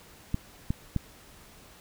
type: clicks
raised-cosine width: 5 ms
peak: -14 dBFS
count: 3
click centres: 0.344 / 0.705 / 0.963 s
effects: pink hiss -53 dBFS RMS until 1.8 s